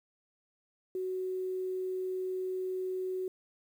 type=tone with quantisation; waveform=sine; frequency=372.1 Hz; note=F#4; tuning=10 cents sharp; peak=-32 dBFS; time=0.95-3.28 s; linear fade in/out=2 ms; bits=10; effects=none